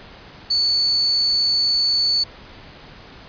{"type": "tone", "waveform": "sine", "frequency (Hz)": 4464, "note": "C#8", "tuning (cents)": 11, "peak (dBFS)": -15, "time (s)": [0.5, 2.24], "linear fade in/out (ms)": 10, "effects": ["pink hiss -42 dBFS RMS until 3.28 s", "resampled to 11025 Hz"]}